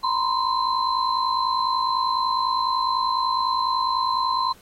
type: tone cluster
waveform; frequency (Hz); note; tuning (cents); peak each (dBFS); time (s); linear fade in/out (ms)
sine; 930 / 994 / 1044 / 4074; A#5 / B5 / C6 / C8; -4 / +11 / -4 / -47; -28 / -27 / -22 / -29; 0.03-4.53; 10
effects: pink hiss -53 dBFS RMS until 4.61 s + AAC 48 kbps